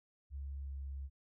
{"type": "tone with pitch glide", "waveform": "sine", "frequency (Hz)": [69.3, 68.5], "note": ["C#2", "C#2"], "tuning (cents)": [0, -20], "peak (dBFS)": -40, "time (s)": [0.3, 1.1], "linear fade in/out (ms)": 50, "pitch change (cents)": -20, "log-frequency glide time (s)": [0.61, 0.71], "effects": []}